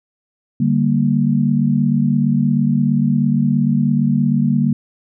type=chord; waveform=sine; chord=G minor; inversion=second; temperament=equal; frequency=146.83 / 196 / 233.1 Hz; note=D3 / G3 / Bb3; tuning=0 / 0 / 0 cents; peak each=-17 / -18 / -16 dBFS; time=0.6-4.73 s; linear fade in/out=5 ms; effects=none